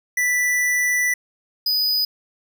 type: tone pair in turn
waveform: square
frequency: 1975.5 / 4978 Hz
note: B6 / D#8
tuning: 0 / 0 cents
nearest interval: octave + major third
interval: 1600 cents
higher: second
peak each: -18 dBFS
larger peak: neither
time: 0.17-1.14 / 1.66-2.05 s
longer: first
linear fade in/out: 5 ms
effects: none